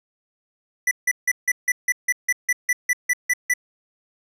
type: tone bursts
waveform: square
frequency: 1975.5 Hz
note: B6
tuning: in tune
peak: -17 dBFS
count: 14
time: 0.87-3.538 s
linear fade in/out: 5 ms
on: 42 ms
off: 160 ms
effects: resampled to 32000 Hz